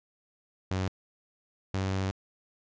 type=tone pair in turn; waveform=sawtooth; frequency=93.8 / 95.61 Hz; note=F#2 / G2; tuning=+24 / -43 cents; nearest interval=unison; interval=33 cents; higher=second; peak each=-24 / -24 dBFS; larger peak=neither; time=0.71-0.88 / 1.74-2.11 s; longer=second; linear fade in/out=0 ms; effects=resampled to 16000 Hz